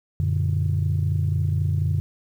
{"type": "chord", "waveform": "sine", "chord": "Gb augmented", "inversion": "none", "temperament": "equal", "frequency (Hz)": [92.5, 116.54, 146.83], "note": ["Gb2", "Bb2", "D3"], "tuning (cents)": [0, 0, 0], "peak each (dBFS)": [-21, -27, -23], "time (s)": [0.2, 2], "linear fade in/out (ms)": 0, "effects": ["tanh soft clip ceiling -13 dBFS", "9-bit"]}